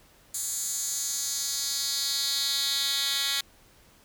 10% pulse tone with high-pass filter sweep, 277.2 Hz, C#4, in tune, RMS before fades -29 dBFS, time 0.34-3.41 s, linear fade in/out 5 ms, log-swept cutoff 7900 to 3000 Hz, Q 2.4, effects pink hiss -58 dBFS RMS until 4.04 s

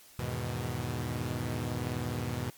sawtooth chord, E major seventh, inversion none, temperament equal, 82.41 / 103.83 / 123.47 / 155.56 Hz, E2 / G#2 / B2 / D#3, 0 / 0 / 0 / 0 cents, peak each -36 / -34 / -31 / -37 dBFS, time 0.19-2.5 s, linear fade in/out 0 ms, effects white hiss -56 dBFS RMS until 2.57 s + MP3 96 kbps

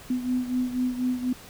sine beating tone pair, 250.4 / 254.5 Hz, B3 / C4, +24 / -48 cents, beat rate 4.1 Hz, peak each -25 / -30 dBFS, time 0.1-1.33 s, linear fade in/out 5 ms, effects pink hiss -46 dBFS RMS until 1.49 s

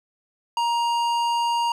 sine tone with tanh clipping, 940 Hz, A#5, 14 cents sharp, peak -22 dBFS, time 0.57-1.72 s, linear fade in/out 2 ms, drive 15 dB, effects none

